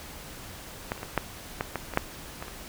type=clicks; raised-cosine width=0.5 ms; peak=-13 / -28 / -19 / -8 / -12 / -14 / -20 / -6 / -20 / -25 dBFS; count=10; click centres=0.919 / 0.978 / 1.031 / 1.177 / 1.609 / 1.757 / 1.937 / 1.974 / 2.425 / 2.482 s; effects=pink hiss -43 dBFS RMS until 2.68 s